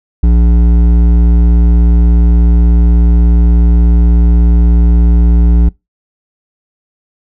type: tone with hard clipping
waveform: sine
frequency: 58.27 Hz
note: A#1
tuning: in tune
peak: -6 dBFS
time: 0.23-5.69 s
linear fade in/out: 5 ms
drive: 10 dB
effects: noise-tail reverb RT60 0.2 s tail -24 dB re dry